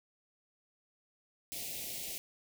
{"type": "band-stop noise", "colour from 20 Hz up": "white", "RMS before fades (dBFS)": -41, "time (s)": [1.52, 2.18], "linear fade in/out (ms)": 0, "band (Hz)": [760, 2100], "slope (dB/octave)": 48, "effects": []}